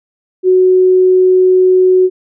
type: tone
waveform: sine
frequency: 370 Hz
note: F#4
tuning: in tune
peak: -5 dBFS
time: 0.43-2.1 s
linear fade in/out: 50 ms
effects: none